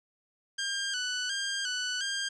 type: tone with vibrato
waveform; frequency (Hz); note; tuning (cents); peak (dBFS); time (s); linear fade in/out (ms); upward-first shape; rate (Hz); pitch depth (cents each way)
15% pulse; 1544; G6; -27; -24; 0.58-2.29; 10; square; 1.4; 63
effects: resampled to 22050 Hz + 10-bit